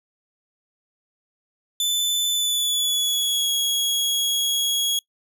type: tone with pitch glide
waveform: sawtooth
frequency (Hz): 3512 to 3323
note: A7 to G#7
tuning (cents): -4 to 0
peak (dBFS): -17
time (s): 1.8-4.99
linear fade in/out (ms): 2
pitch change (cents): -96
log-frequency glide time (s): 2.32-3.51
effects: noise-tail reverb RT60 0.1 s tail -24 dB re dry